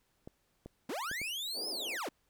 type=clicks; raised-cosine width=2 ms; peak=-32 dBFS; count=4; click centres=0.275 / 0.66 / 1.114 / 1.216 s
type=linear two-way sweep; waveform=40% pulse; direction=up then down; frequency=198.6 to 5274 to 207.4 Hz; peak=-35 dBFS; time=0.89-2.09 s; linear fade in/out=5 ms; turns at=1.69 s
type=band-pass noise; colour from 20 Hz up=white; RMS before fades=-47 dBFS; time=1.53-1.99 s; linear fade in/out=50 ms; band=290 to 620 Hz; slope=24 dB/octave
effects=pink hiss -75 dBFS RMS until 2.29 s